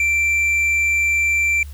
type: tone with tanh clipping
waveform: sine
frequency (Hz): 2349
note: D7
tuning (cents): 0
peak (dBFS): -16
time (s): 0-1.63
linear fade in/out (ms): 2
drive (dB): 5
effects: added 72 Hz sine -31 dBFS peak until 1.73 s + white hiss -49 dBFS RMS until 1.73 s